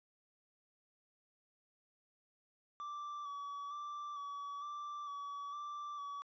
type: tone with vibrato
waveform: triangle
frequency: 1156 Hz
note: D6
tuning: 28 cents flat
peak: -40 dBFS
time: 2.8-6.22 s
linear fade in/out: 0 ms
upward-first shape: square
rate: 1.1 Hz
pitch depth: 26 cents each way
effects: resampled to 16000 Hz